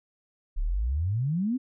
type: exponential sweep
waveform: sine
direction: up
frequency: 31.89 to 269.1 Hz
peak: -24 dBFS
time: 0.56-1.58 s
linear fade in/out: 20 ms
effects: none